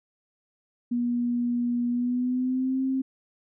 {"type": "tone with pitch glide", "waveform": "sine", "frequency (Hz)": [241, 264.3], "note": ["B3", "C4"], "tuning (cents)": [-42, 18], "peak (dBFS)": -23, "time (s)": [0.91, 3.02], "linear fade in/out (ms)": 10, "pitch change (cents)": 160, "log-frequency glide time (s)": [1.89, 2.82], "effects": []}